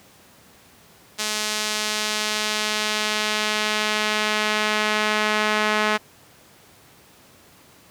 sawtooth tone with band-pass filter sweep, 213.1 Hz, G#3, 45 cents sharp, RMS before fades -23 dBFS, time 1.18-5.98 s, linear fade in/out 20 ms, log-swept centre 5700 to 1800 Hz, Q 0.82, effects pink hiss -51 dBFS RMS until 7.9 s + high-pass 100 Hz 12 dB/octave

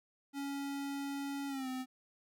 square tone with pitch glide, 279.5 to 257.8 Hz, C#4 to C4, +14 to -26 cents, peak -38 dBFS, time 0.33-1.86 s, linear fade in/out 50 ms, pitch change -140 cents, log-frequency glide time 1.48-1.68 s, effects none

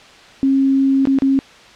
sine tone with dropouts, 270.4 Hz, C#4, 43 cents flat, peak -11 dBFS, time 0.43-1.39 s, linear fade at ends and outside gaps 0 ms, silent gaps 1.054-1.072 / 1.187-1.221 s, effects white hiss -42 dBFS RMS until 1.75 s + low-pass 4000 Hz 12 dB/octave

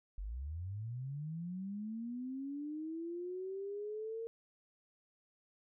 sine linear sweep, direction up, 43.78 to 460.1 Hz, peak -39 dBFS, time 0.18-4.27 s, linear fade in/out 0 ms, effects none

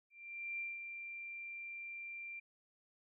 sine tone with ADSR envelope, 2368 Hz, D7, 14 cents sharp, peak -38 dBFS, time 0.1-2.4 s, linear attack 490 ms, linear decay 190 ms, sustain -6 dB, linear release 11 ms, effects none

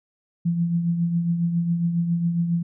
sine tone with tremolo, 170.3 Hz, F3, 43 cents flat, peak -17 dBFS, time 0.45-2.63 s, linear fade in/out 10 ms, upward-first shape triangle, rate 7.3 Hz, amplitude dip 55%, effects none

